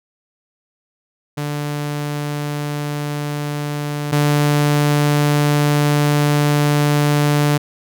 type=tone pair in turn; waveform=sawtooth; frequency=146.83 / 146.83 Hz; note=D3 / D3; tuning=0 / 0 cents; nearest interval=unison; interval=0 cents; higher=neither; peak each=-17 / -9 dBFS; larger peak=second; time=1.37-4.12 / 4.12-7.58 s; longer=second; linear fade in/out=10 ms; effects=none